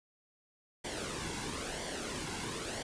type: noise with flanger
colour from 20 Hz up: pink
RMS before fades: -39 dBFS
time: 0.84-2.83 s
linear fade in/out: 10 ms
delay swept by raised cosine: 0.76 to 1.67 ms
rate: 1 Hz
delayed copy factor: -0.6
effects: resampled to 22050 Hz